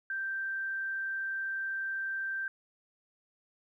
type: tone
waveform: sine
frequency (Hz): 1568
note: G6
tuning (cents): 0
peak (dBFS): -32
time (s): 0.1-2.48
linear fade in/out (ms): 2
effects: 12-bit

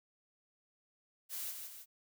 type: noise with echo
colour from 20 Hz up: blue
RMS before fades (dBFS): -41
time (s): 1.29-1.54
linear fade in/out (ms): 50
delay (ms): 160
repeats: 2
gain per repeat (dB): -5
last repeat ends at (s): 1.86
effects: none

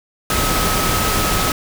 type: tone in noise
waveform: sine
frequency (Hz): 1280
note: D#6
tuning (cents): +49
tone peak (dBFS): -23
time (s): 0.3-1.52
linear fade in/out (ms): 2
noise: pink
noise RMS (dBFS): -18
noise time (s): 0.3-1.52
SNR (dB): -8
effects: none

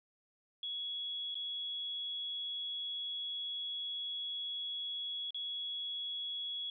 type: tone with dropouts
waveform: sine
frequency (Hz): 3354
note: G#7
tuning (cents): +16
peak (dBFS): -37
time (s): 0.63-6.7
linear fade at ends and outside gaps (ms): 2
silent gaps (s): 1.345-1.353 / 5.307-5.345
effects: none

